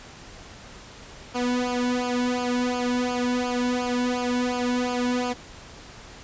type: tone with flanger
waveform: sawtooth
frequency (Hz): 246.9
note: B3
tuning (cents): 0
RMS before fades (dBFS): -25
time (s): 1.34-5.34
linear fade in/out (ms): 20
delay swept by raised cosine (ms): 0.51 to 1.61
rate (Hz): 2.8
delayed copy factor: -0.95
effects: pink hiss -44 dBFS RMS until 6.23 s + resampled to 16000 Hz